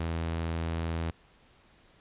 sawtooth tone, 82.41 Hz, E2, in tune, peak -26 dBFS, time 0-1.11 s, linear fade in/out 5 ms, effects pink hiss -61 dBFS RMS until 2 s + resampled to 8000 Hz

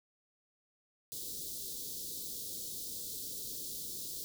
white band-stop noise, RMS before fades -42 dBFS, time 1.12-4.24 s, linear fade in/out 0 ms, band 510 to 3600 Hz, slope 48 dB/octave, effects none

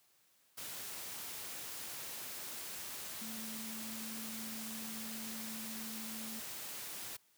sine tone in noise, 221.6 Hz, A3, 13 cents sharp, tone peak -46 dBFS, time 3.21-6.4 s, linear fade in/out 10 ms, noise white, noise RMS -45 dBFS, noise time 0.57-7.17 s, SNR -4 dB, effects white hiss -71 dBFS RMS until 7.37 s + high-pass 80 Hz 12 dB/octave

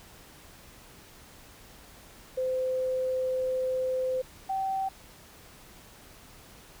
sine tone pair in turn, 515 / 771.6 Hz, C5 / G5, -28 / -28 cents, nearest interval perfect fifth, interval 700 cents, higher second, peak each -26 / -27 dBFS, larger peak first, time 2.37-4.22 / 4.49-4.89 s, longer first, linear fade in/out 10 ms, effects pink hiss -52 dBFS RMS until 6.8 s

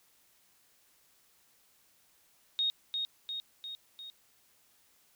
sine tone with echo, 3729 Hz, A#7, in tune, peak -27 dBFS, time 2.59-2.7 s, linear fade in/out 0 ms, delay 350 ms, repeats 4, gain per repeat -4 dB, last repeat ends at 4.1 s, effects white hiss -67 dBFS RMS until 5.15 s

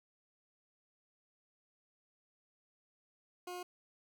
20% pulse tone, 358.4 Hz, F4, 45 cents sharp, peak -37 dBFS, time 3.47-3.63 s, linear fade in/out 5 ms, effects none

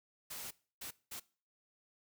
white noise bursts at uneven times, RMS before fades -45 dBFS, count 3, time 0.3-0.51 / 0.81-0.91 / 1.11-1.2 s, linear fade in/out 10 ms, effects noise-tail reverb RT60 0.4 s tail -21 dB re dry

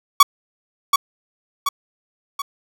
45% pulse tone with echo, 1128 Hz, C#6, 30 cents sharp, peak -5 dBFS, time 0.2-0.23 s, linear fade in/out 5 ms, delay 730 ms, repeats 3, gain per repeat -6 dB, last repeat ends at 2.42 s, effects none

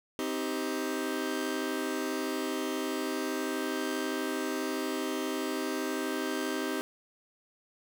sawtooth chord, C minor, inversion none, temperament just, 261.6 / 314 / 392.4 Hz, C4 / Eb4 / G4, 0 / +16 / +2 cents, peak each -31 dBFS, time 0.19-6.81 s, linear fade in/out 0 ms, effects none

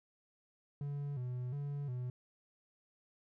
triangle tone with vibrato, 133.5 Hz, C3, 35 cents sharp, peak -35 dBFS, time 0.81-2.1 s, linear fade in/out 2 ms, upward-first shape square, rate 1.4 Hz, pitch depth 120 cents each way, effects none

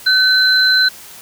sine tone pair together, 1520 / 4064 Hz, F#6 / B7, +46 / +49 cents, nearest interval octave + perfect fourth, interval 1703 cents, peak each -12 dBFS, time 0.06-0.89 s, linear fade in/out 10 ms, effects white hiss -37 dBFS RMS until 1.21 s

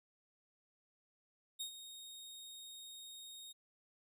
sawtooth tone with ADSR envelope, 3725 Hz, A#7, 2 cents flat, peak -36 dBFS, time 1.59-3.53 s, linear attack 18 ms, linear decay 96 ms, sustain -11 dB, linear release 17 ms, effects none

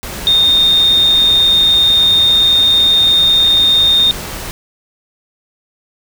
sine tone in noise, 3665 Hz, A#7, 30 cents flat, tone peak -7 dBFS, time 0.27-4.11 s, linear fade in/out 0 ms, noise pink, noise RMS -25 dBFS, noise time 0.03-4.51 s, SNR +15 dB, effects none

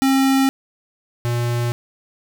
square tone pair in turn, 268.6 / 119.65 Hz, C4 / A#2, +46 / +46 cents, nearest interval octave + major second, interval 1400 cents, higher first, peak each -14 / -19 dBFS, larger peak first, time 0.02-0.49 / 1.25-1.72 s, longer neither, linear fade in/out 0 ms, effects none

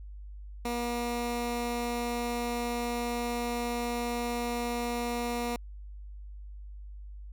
15% pulse tone, 239 Hz, A#3, 43 cents sharp, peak -24 dBFS, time 0.65-5.56 s, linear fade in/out 2 ms, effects added 50 Hz sine -41 dBFS peak until 7.32 s

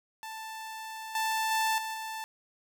sawtooth tone with level steps, 883 Hz, A5, 6 cents sharp, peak -35 / -24 / -22 / -30 / -32 dBFS, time 0.23-2.24 s, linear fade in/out 0 ms, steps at 1.15 / 1.51 / 1.78 / 1.94 s, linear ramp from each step 2 ms, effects none

